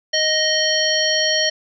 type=harmonic tone; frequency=622.3 Hz; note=D#5; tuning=in tune; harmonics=1 / 3 / 5 / 7 / 9; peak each=-22 / -22 / -22 / -22 / -22 dBFS; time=0.13-1.5 s; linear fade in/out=10 ms; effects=none